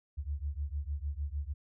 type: beating tone pair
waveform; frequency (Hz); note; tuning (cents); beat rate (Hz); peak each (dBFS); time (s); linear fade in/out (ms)
sine; 69.3 / 75.9; C#2 / D#2; 0 / -42; 6.6; -36 / -37; 0.17-1.54; 20
effects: none